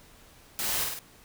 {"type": "noise with echo", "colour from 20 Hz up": "white", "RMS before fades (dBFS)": -31, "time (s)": [0.59, 0.84], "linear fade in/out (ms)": 0, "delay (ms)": 50, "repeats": 3, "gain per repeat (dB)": -3, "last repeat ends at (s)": 0.99, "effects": ["pink hiss -55 dBFS RMS until 1.24 s"]}